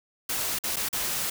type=noise with dropouts; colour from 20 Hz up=white; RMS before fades=-29 dBFS; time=0.29-1.3 s; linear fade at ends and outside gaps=5 ms; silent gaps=0.588-0.637 / 0.76-0.766 / 0.888-0.928 s; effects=none